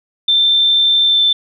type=tone with pitch glide; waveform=sine; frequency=3564 to 3541 Hz; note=A7 to A7; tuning=+22 to +10 cents; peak=-9 dBFS; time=0.28-1.33 s; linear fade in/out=5 ms; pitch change=-12 cents; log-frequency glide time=1.04-1.22 s; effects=none